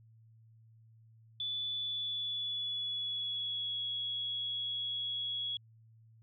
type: tone with pitch glide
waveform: sine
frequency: 3470 to 3344 Hz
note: A7 to G#7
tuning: -25 to +11 cents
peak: -34 dBFS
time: 1.4-5.57 s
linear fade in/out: 2 ms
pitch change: -64 cents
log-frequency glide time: 1.74-3.81 s
effects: added 112 Hz sine -58 dBFS peak until 6.22 s